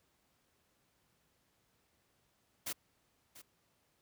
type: noise with echo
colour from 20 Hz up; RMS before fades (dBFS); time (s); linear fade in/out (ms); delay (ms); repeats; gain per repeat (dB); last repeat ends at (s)
white; -39; 2.66-2.73; 10; 690; 1; -15; 3.42
effects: pink hiss -75 dBFS RMS until 4.01 s + high-pass 60 Hz 12 dB/octave